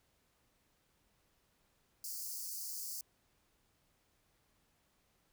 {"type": "high-pass noise", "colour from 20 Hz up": "white", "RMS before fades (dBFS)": -43, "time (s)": [2.04, 3.01], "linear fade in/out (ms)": 2, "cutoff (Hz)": 4500, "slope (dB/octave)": 96, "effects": ["pink hiss -75 dBFS RMS until 5.32 s"]}